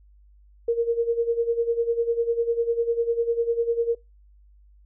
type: tone with tremolo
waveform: sine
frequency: 466.2 Hz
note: A#4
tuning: in tune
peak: -17 dBFS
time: 0.68-3.95 s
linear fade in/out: 5 ms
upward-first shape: sine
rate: 10 Hz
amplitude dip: 75%
effects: noise-tail reverb RT60 0.2 s tail -21 dB re dry + added 50 Hz sine -51 dBFS peak until 4.85 s